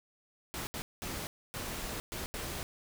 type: noise bursts at uneven times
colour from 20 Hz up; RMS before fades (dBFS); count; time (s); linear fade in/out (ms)
pink; -39; 6; 0.54-0.67 / 0.74-0.82 / 1.02-1.27 / 1.54-2 / 2.12-2.26 / 2.34-2.63; 0
effects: none